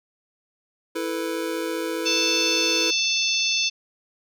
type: chord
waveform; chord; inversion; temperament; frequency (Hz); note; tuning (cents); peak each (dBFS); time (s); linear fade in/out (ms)
square; E suspended fourth; none; just; 329.6 / 439.5 / 494.4; E4 / A4 / B4; 0 / -2 / +2; -29 / -32 / -31; 0.95-2.91; 10
type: harmonic tone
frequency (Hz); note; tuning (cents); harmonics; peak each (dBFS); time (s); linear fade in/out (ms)
883; A5; +6; 3 / 4 / 5 / 6 / 7; -25 / -26 / -27 / -28 / -28; 2.05-3.7; 20
effects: none